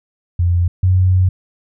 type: tone pair in turn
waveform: sine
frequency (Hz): 87.31 / 92.34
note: F2 / F#2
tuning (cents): 0 / -3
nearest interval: minor second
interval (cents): 97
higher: second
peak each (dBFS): -11 / -9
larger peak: second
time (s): 0.39-0.68 / 0.83-1.29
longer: second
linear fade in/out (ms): 5
effects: none